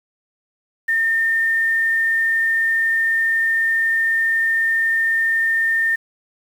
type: tone with quantisation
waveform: sine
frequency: 1814 Hz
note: A#6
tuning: 48 cents flat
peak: -15 dBFS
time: 0.88-5.96 s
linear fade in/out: 10 ms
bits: 7
effects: none